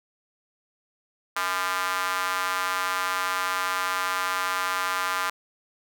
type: tone with high-pass filter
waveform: square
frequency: 92.5 Hz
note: F#2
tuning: in tune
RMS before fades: -27 dBFS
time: 1.36-5.3 s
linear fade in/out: 5 ms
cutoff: 1200 Hz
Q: 2.7
effects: none